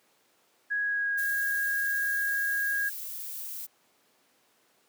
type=tone with pitch glide; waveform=sine; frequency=1661.2 to 1637.4 Hz; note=G#6 to G#6; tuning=0 to -25 cents; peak=-26 dBFS; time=0.7-2.9 s; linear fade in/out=20 ms; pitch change=-25 cents; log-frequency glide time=0.82-1.18 s
type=noise; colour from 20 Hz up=violet; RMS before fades=-38 dBFS; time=1.17-3.67 s; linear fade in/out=20 ms
effects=pink hiss -66 dBFS RMS until 4.88 s + high-pass 300 Hz 12 dB/octave